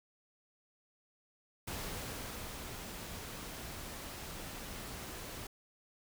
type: noise with ADSR envelope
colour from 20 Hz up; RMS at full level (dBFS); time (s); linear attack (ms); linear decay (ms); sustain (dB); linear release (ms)
pink; -41; 1.67-5.47; 8; 910; -4; 5
effects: none

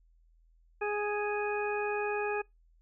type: harmonic tone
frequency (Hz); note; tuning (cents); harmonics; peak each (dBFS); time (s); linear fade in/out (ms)
415.3; G#4; 0; 1 / 2 / 3 / 4 / 6; -32 / -36 / -42 / -39 / -39; 0.81-2.42; 10
effects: noise-tail reverb RT60 0.2 s tail -26 dB re dry + added 41 Hz sine -61 dBFS peak until 2.81 s

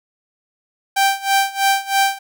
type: tone with tremolo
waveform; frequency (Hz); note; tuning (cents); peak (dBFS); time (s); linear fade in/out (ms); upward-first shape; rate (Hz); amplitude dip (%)
sawtooth; 784; G5; 0; -8; 0.96-2.19; 10; sine; 3.1; 90
effects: none

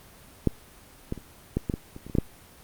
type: clicks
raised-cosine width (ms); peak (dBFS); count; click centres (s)
3; -7 / -15 / -24 / -11 / -13 / -15 / -26 / -27 / -24 / -12 / -7; 11; 0.473 / 1.124 / 1.177 / 1.57 / 1.698 / 1.739 / 1.964 / 2.066 / 2.098 / 2.152 / 2.185
effects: pink hiss -51 dBFS RMS until 2.63 s + Opus 24 kbps

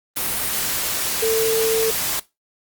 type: tone in noise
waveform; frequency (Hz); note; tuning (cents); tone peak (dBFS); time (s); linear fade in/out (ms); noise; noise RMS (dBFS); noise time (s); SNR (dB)
sine; 447.2; A4; +28; -16; 1.22-1.91; 10; white; -23; 0.16-2.2; +4
effects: noise-tail reverb RT60 0.2 s tail -18 dB re dry + Opus 32 kbps

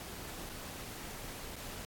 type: noise with dropouts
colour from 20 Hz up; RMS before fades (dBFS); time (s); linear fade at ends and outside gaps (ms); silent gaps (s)
pink; -45; 0-1.85; 1; 0.492-0.496 / 1.558-1.563
effects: AAC 64 kbps

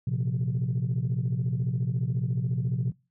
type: chord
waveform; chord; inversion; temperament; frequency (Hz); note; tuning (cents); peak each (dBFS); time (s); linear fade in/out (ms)
sine; Bb suspended second; none; equal; 116.54 / 130.81 / 174.61; Bb2 / C3 / F3; 0 / 0 / 0; -28 / -26 / -31; 0.07-2.92; 5
effects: noise-tail reverb RT60 0.3 s tail -23 dB re dry + tanh soft clip ceiling -20 dBFS

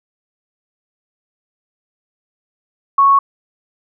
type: tone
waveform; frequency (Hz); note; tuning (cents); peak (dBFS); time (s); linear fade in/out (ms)
sine; 1106; C#6; -4; -7; 2.98-3.19; 5
effects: none

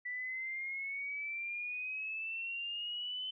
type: exponential sweep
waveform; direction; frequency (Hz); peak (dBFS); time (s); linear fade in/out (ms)
sine; up; 1967 to 3054; -37; 0.05-3.31; 10
effects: none

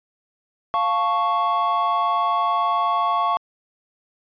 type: chord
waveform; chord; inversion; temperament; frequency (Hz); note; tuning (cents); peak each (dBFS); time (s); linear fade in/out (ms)
triangle; F augmented; none; equal; 698.5 / 880 / 1108.7; F5 / A5 / C#6; 0 / 0 / 0; -22 / -24 / -18; 0.74-3.37; 0
effects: resampled to 11025 Hz

